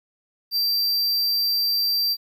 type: tone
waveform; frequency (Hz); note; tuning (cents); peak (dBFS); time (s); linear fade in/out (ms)
square; 4699; D8; 0; -20; 0.51-2.17; 50
effects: 10-bit